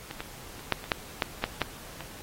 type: clicks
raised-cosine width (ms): 0.3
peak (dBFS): -20 / -18 / -27 / -6 / -23 / -6 / -7 / -10 / -10 / -22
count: 10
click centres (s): 0.111 / 0.205 / 0.594 / 0.723 / 0.841 / 0.918 / 1.222 / 1.44 / 1.617 / 2.007
effects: pink hiss -46 dBFS RMS until 2.22 s + AAC 48 kbps